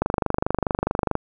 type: click train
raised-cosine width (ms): 1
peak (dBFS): -6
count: 29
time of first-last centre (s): 0.02-1.154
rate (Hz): 24.7
effects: none